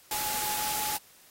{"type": "tone in noise", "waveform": "sine", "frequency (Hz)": 848, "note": "G#5", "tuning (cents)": 36, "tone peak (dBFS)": -35, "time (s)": [0.11, 0.97], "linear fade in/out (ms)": 2, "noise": "white", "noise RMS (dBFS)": -32, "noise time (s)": [0.11, 0.97], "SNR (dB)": -6, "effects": ["white hiss -57 dBFS RMS until 1.3 s", "AAC 48 kbps"]}